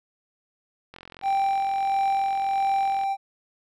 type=click train; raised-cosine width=0.3 ms; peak=-26 dBFS; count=93; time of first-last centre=0.94-3.036 s; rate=43.9 Hz
type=tone with tremolo; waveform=triangle; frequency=784 Hz; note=G5; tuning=in tune; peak=-18 dBFS; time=1.22-3.17 s; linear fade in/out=50 ms; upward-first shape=sine; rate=1.5 Hz; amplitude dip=30%
effects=none